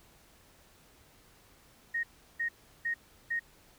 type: tone bursts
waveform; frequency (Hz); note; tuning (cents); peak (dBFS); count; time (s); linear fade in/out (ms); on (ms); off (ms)
sine; 1863; A#6; -2; -29; 4; 1.94-3.396; 10; 94; 360
effects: pink hiss -61 dBFS RMS until 3.78 s